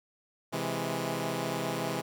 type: chord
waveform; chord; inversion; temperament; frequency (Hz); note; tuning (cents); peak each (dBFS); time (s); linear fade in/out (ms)
10% pulse; C augmented; none; equal; 130.81 / 164.81 / 207.7; C3 / E3 / G#3; 0 / 0 / 0; -27 / -26 / -28; 0.52-2.02; 20
effects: none